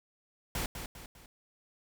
pink noise with echo, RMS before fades -34 dBFS, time 0.55-0.66 s, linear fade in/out 2 ms, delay 200 ms, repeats 3, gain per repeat -7 dB, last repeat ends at 1.26 s, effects none

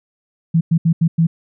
sine tone bursts at uneven times, 164.81 Hz, E3, in tune, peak -10 dBFS, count 5, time 0.54-0.61 / 0.71-0.78 / 0.85-0.93 / 1.01-1.08 / 1.18-1.27 s, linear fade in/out 10 ms, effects none

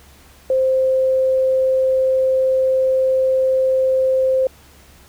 sine tone, 523.3 Hz, C5, in tune, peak -13 dBFS, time 0.5-4.47 s, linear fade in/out 2 ms, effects added 70 Hz sine -48 dBFS peak until 5.08 s + pink hiss -48 dBFS RMS until 5.08 s

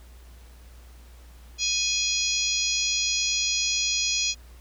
harmonic tone with a mistuned harmonic, 830.6 Hz, G#5, in tune, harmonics 3 / 4 / 5 / 6 / 7 / 8, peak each -30 / -30 / -30 / -30 / -30 / -30 dBFS, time 1.58-4.35 s, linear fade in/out 50 ms, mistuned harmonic 8, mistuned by +18 cents, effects added 60 Hz sine -45 dBFS peak until 4.6 s + pink hiss -56 dBFS RMS until 4.6 s

